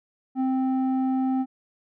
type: tone with low-pass filter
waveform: square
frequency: 261.6 Hz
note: C4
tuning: in tune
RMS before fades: -24 dBFS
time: 0.35-1.46 s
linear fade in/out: 50 ms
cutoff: 630 Hz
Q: 1.8
effects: none